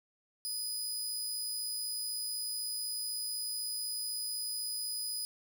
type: tone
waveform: 20% pulse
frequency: 4978 Hz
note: D#8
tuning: in tune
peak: -29 dBFS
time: 0.45-5.25 s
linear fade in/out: 0 ms
effects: none